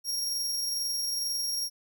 sawtooth tone with amplitude modulation, 5588 Hz, F8, in tune, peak -25 dBFS, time 0.04-1.7 s, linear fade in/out 50 ms, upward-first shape sine, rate 22.2 Hz, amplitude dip 25%, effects none

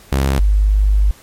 sawtooth / sine tone pair in turn, 67.7 / 50.72 Hz, C#2 / G#1, -40 / -40 cents, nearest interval perfect fourth, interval 500 cents, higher first, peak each -9 dBFS, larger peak neither, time 0.12-0.39 / 0.39-1.11 s, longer second, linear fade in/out 0 ms, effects pink hiss -44 dBFS RMS until 1.22 s + MP3 64 kbps

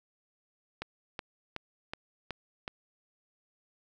click train, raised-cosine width 0.3 ms, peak -20 dBFS, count 6, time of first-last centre 0.82-2.679 s, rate 2.69 Hz, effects none

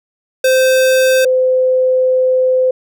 square / sine tone pair in turn, 519 / 513.3 Hz, C5 / C5, -14 / -33 cents, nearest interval unison, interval 19 cents, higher first, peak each -9 dBFS, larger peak neither, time 0.44-1.25 / 1.25-2.71 s, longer second, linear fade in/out 5 ms, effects none

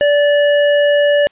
square tone, 581 Hz, D5, 19 cents flat, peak -10 dBFS, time 0.01-1.27 s, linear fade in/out 0 ms, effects white hiss -55 dBFS RMS until 1.31 s + resampled to 8000 Hz

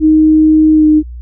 sine tone with pitch glide, 311.3 to 306.5 Hz, D#4 to D#4, +1 to -26 cents, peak -4 dBFS, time 0-1.03 s, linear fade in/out 50 ms, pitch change -27 cents, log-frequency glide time 0.73-0.86 s, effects added 60 Hz sine -24 dBFS peak until 1.21 s

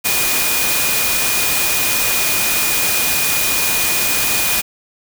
sine tone in noise, 2455 Hz, D#7, 24 cents flat, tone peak -22 dBFS, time 0.04-4.62 s, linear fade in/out 20 ms, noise white, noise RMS -17 dBFS, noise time 0.04-4.62 s, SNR -8 dB, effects none

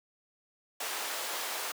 pink high-pass noise, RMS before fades -36 dBFS, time 0.8-1.72 s, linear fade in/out 5 ms, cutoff 590 Hz, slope 12 dB/octave, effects high-pass 300 Hz 12 dB/octave

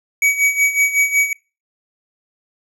square tone with tremolo, 2267 Hz, C#7, 38 cents sharp, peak -11 dBFS, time 0.22-1.33 s, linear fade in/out 2 ms, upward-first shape sine, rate 5.4 Hz, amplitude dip 75%, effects noise-tail reverb RT60 0.3 s tail -23 dB re dry + low-pass 12000 Hz 12 dB/octave

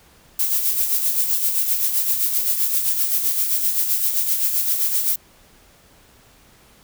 violet noise with tremolo, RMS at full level -18 dBFS, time 0.39-5.16 s, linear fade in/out 5 ms, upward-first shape sine, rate 7.7 Hz, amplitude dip 50%, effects pink hiss -52 dBFS RMS until 6.83 s

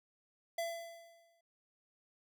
square tone with exponential decay, 673 Hz, E5, 36 cents sharp, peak -34 dBFS, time 0.58-1.41 s, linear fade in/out 5 ms, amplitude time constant 180 ms, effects none

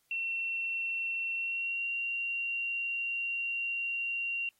sine tone with pitch glide, 2712 to 2759 Hz, E7 to F7, +49 to -22 cents, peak -31 dBFS, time 0.11-4.49 s, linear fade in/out 2 ms, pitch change +29 cents, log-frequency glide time 1.33-1.86 s, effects white hiss -73 dBFS RMS until 4.59 s + AAC 48 kbps

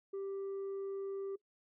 sine tone, 392 Hz, G4, in tune, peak -35 dBFS, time 0.13-1.36 s, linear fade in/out 10 ms, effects noise-tail reverb RT60 0.1 s tail -20 dB re dry + tanh soft clip ceiling -37 dBFS

